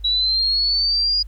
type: linear sweep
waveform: sine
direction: up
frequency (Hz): 3888 to 4897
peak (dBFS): -16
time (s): 0.04-1.23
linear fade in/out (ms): 10
effects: added 50 Hz sine -32 dBFS peak until 1.27 s + pink hiss -60 dBFS RMS until 1.27 s